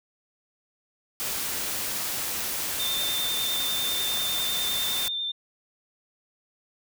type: noise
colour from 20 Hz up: white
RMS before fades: -30 dBFS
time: 1.2-5.08 s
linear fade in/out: 0 ms
type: tone with vibrato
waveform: sine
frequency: 3589 Hz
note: A7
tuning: 34 cents sharp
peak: -27 dBFS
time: 2.79-5.32 s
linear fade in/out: 10 ms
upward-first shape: sine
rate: 10 Hz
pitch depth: 19 cents each way
effects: none